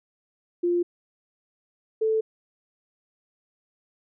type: tone pair in turn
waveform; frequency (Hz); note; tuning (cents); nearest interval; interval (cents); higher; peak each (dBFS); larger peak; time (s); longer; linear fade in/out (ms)
sine; 349.2 / 440; F4 / A4; 0 / 0; major third; 400; second; -20; neither; 0.63-0.83 / 2.01-2.21; neither; 10
effects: none